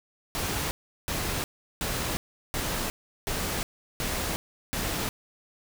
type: noise bursts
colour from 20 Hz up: pink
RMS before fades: -30 dBFS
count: 7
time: 0.35-5.09 s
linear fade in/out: 0 ms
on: 360 ms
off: 370 ms
effects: none